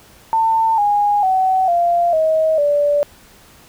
sine tone with pitch steps, 897 / 822.6 / 754.3 / 691.7 / 634.3 / 581.6 Hz, A5 / G#5 / F#5 / F5 / D#5 / D5, +33 / -17 / +33 / -17 / +33 / -17 cents, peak -12 dBFS, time 0.33-3.03 s, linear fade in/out 0 ms, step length 450 ms, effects pink hiss -46 dBFS RMS until 3.68 s

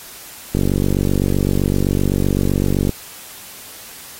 click train, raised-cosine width 3 ms, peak -4 dBFS, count 113, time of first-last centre 0.55-2.893 s, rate 47.8 Hz, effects white hiss -37 dBFS RMS until 4.19 s + AAC 48 kbps

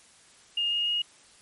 sine tone with pitch steps, 2835 / 2853 / 2871 Hz, F7 / F7 / F7, +25 / +36 / +47 cents, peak -24 dBFS, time 0.57-1.02 s, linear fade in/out 5 ms, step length 150 ms, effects white hiss -56 dBFS RMS until 1.41 s + MP3 48 kbps

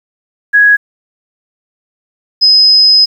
sine tone pair in turn, 1665 / 5060 Hz, G#6 / D#8, +4 / +28 cents, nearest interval octave + perfect fifth, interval 1924 cents, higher second, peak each -3 dBFS, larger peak neither, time 0.53-0.77 / 2.41-3.06 s, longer second, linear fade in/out 20 ms, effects 7-bit

